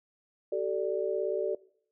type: chord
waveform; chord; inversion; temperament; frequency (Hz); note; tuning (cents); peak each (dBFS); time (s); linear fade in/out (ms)
sine; G suspended second; none; equal with one note detuned; 382.6 / 440 / 587.3; G4 / A4 / D5; -42 / 0 / 0; -32; 0.52-1.55; 5
effects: noise-tail reverb RT60 0.6 s tail -21 dB re dry